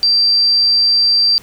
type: tone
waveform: sine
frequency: 4699 Hz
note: D8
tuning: in tune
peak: -9 dBFS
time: 0.03-1.38 s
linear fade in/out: 0 ms
effects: pink hiss -42 dBFS RMS until 1.42 s